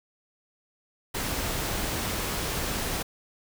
pink noise, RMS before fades -30 dBFS, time 1.14-3.03 s, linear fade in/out 10 ms, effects none

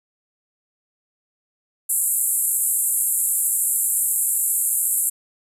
white band-pass noise, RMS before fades -21 dBFS, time 1.89-5.1 s, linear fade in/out 10 ms, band 7500 to 13000 Hz, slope 96 dB/octave, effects none

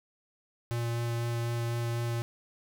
square tone with vibrato, 117.7 Hz, A#2, 17 cents sharp, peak -30 dBFS, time 0.71-2.22 s, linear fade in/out 0 ms, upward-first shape sine, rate 4 Hz, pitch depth 9 cents each way, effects none

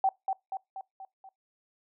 sine tone with echo, 770 Hz, G5, 31 cents flat, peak -21 dBFS, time 0.04-0.09 s, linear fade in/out 2 ms, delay 240 ms, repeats 5, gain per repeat -5 dB, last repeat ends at 1.29 s, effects noise-tail reverb RT60 0.2 s tail -24 dB re dry

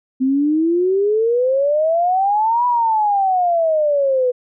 sine exponential two-way sweep, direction up then down, 256.1 to 987.8 to 491.2 Hz, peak -13 dBFS, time 0.2-4.32 s, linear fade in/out 20 ms, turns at 2.66 s, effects none

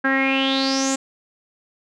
sawtooth tone with low-pass filter sweep, 268.6 Hz, C4, 46 cents sharp, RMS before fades -20 dBFS, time 0.04-0.96 s, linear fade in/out 10 ms, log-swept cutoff 1600 to 7600 Hz, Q 8, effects none

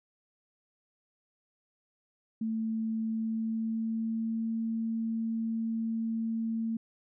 sine tone with pitch glide, 222.5 to 225.7 Hz, A3 to A3, +20 to +44 cents, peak -29 dBFS, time 2.41-6.77 s, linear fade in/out 5 ms, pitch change +24 cents, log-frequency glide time 3.04-4.51 s, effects none

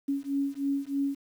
sine beating tone pair, 276.9 / 280.1 Hz, C#4 / C#4, -2 / +18 cents, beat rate 3.2 Hz, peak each -30 dBFS, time 0.08-1.15 s, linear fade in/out 10 ms, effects 9-bit

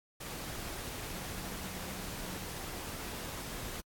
sine tone in noise, 185 Hz, F#3, in tune, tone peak -48 dBFS, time 1.12-2.55 s, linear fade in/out 10 ms, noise pink, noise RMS -42 dBFS, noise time 0.2-3.81 s, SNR -9 dB, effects AAC 64 kbps

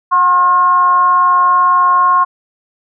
sine tone with frequency modulation, 1074 Hz, C6, 45 cents sharp, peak -7 dBFS, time 0.11-2.25 s, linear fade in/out 20 ms, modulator 346 Hz, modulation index 0.39, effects none

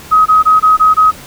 sine tone bursts, 1266 Hz, D#6, 30 cents sharp, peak -4 dBFS, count 6, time 0.11-1.115 s, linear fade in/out 20 ms, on 150 ms, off 21 ms, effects pink hiss -33 dBFS RMS until 1.26 s

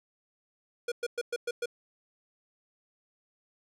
square tone bursts, 479 Hz, A#4, 47 cents sharp, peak -30 dBFS, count 6, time 0.88-1.658 s, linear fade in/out 5 ms, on 38 ms, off 110 ms, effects low-pass 10000 Hz 12 dB/octave

